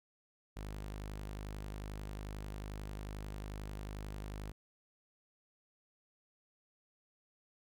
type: tone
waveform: sawtooth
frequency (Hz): 51.2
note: G#1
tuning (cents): -24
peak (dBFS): -38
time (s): 0.56-4.52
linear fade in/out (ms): 10
effects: none

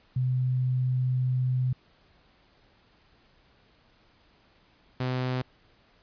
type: tone pair in turn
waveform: sine / sawtooth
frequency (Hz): 127.5 / 127.5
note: C3 / C3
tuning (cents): -44 / -44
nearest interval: unison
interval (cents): 0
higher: neither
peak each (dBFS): -23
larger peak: neither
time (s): 0.16-1.73 / 5-5.42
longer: first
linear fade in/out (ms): 5
effects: pink hiss -62 dBFS RMS until 6.02 s + resampled to 11025 Hz

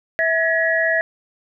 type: tone cluster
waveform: sine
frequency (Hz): 653 / 1679 / 1916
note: E5 / G#6 / A#6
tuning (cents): -17 / +18 / +47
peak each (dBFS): -20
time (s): 0.19-1.01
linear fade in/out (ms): 0
effects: none

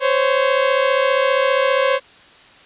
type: tone pair together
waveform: sawtooth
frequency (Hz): 518 / 553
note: C5 / C#5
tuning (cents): -17 / -4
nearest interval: minor second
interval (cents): 113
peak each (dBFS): -13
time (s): 0-2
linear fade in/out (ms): 50
effects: white hiss -46 dBFS RMS until 2.65 s + resampled to 8000 Hz

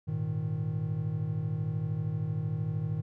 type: chord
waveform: triangle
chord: Ab suspended second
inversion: none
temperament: just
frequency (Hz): 103.83 / 116.8 / 155.74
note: Ab2 / Bb2 / Eb3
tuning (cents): 0 / +4 / +2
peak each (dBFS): -33 / -33 / -30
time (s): 0.07-3.02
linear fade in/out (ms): 20
effects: none

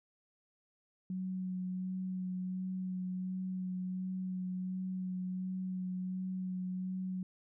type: tone with vibrato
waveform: sine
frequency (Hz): 185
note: F#3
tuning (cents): 0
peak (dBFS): -35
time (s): 1.1-7.23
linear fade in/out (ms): 2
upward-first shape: sine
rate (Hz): 1.4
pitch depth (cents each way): 14
effects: none

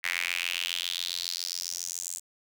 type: tone with high-pass filter sweep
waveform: square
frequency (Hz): 43.65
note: F1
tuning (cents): 0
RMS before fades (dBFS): -33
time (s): 0.03-2.2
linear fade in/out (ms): 20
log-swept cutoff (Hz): 2000 to 7600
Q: 4
effects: none

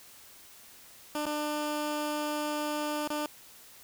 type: tone with dropouts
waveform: 15% pulse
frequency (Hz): 298.9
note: D4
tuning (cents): +31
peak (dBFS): -24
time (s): 1.15-3.26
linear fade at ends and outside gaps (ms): 1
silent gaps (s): 1.255-1.264 / 3.075-3.103
effects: white hiss -53 dBFS RMS until 3.83 s

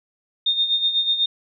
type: tone with tremolo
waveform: sine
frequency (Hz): 3659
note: A#7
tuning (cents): -33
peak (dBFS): -15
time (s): 0.46-1.26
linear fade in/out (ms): 5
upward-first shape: sine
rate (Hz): 8.1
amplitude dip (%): 65
effects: none

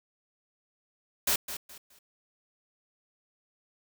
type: noise with echo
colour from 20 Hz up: white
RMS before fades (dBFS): -26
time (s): 1.27-1.36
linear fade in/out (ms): 5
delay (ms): 210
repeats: 3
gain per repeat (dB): -11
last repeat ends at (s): 1.99
effects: none

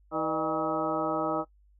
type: harmonic tone with a mistuned harmonic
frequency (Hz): 160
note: D#3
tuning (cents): +49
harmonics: 1 / 2 / 3 / 4 / 5 / 6 / 7 / 8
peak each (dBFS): -43 / -32 / -36 / -32 / -35 / -38 / -39 / -33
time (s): 0.11-1.45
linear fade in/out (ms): 50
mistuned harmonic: 4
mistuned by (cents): -76
effects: noise-tail reverb RT60 0.1 s tail -20 dB re dry + added 50 Hz sine -58 dBFS peak until 1.79 s

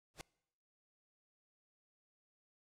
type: noise with exponential growth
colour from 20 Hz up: pink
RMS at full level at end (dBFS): -42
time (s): 0.14-0.21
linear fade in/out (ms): 0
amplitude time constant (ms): 15
effects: noise-tail reverb RT60 0.8 s tail -24 dB re dry + low-pass 10000 Hz 12 dB/octave

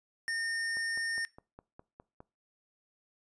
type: tone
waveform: square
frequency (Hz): 1826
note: A#6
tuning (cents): -36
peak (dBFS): -32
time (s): 0.28-1.25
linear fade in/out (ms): 0
type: click train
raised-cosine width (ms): 1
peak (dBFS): -35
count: 8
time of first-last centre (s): 0.77-2.204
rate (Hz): 4.88
effects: noise-tail reverb RT60 0.3 s tail -22 dB re dry + resampled to 22050 Hz

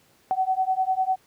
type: beating tone pair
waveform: sine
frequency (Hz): 749 / 759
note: F#5 / F#5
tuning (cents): +21 / +44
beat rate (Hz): 10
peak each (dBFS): -24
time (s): 0.31-1.16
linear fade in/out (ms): 0
effects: pink hiss -60 dBFS RMS until 1.26 s + high-pass 100 Hz 12 dB/octave

